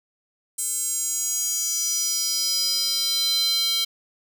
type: tone with high-pass filter sweep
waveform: square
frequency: 450 Hz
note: A4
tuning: 39 cents sharp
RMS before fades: -24 dBFS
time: 0.58-3.85 s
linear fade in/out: 10 ms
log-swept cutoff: 8300 to 3600 Hz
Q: 5.8
effects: none